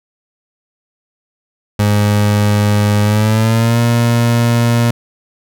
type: tone with pitch glide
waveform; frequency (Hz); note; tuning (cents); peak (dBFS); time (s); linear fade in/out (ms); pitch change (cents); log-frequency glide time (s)
30% pulse; 103.83 to 117.9; G#2 to A#2; 0 to +20; -7; 1.79-4.91; 5; +220; 3.02-3.79
effects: none